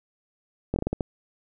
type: slowing click train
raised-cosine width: 2 ms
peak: -12 dBFS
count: 7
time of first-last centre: 0.74-1.008 s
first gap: 21 ms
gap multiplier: 1.3
effects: none

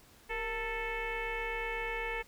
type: tone with frequency modulation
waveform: sine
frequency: 1330 Hz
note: E6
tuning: 15 cents sharp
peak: -33 dBFS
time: 0.29-2.23 s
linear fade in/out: 20 ms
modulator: 432 Hz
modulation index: 2.8
effects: pink hiss -60 dBFS RMS until 2.27 s

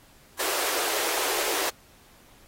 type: high-pass noise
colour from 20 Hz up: pink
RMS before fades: -28 dBFS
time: 0.39-1.7 s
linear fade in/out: 10 ms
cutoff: 340 Hz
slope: 48 dB/octave
effects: pink hiss -56 dBFS RMS until 2.47 s + AAC 48 kbps

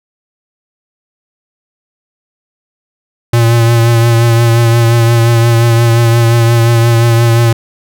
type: tone with vibrato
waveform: square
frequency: 116.54 Hz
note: A#2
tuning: in tune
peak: -6 dBFS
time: 3.33-7.53 s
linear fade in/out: 5 ms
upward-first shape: triangle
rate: 5.7 Hz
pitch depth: 34 cents each way
effects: none

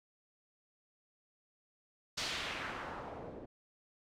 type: noise with low-pass filter sweep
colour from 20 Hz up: white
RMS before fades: -42 dBFS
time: 2.17-3.46 s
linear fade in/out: 10 ms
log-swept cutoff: 5000 to 390 Hz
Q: 1.4
effects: none

